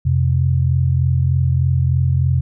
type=tone pair together; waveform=sine; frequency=87.8 / 131.09 Hz; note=F2 / C3; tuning=+10 / +4 cents; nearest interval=perfect fifth; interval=694 cents; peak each=-16 / -15 dBFS; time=0.05-2.41 s; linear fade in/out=10 ms; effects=none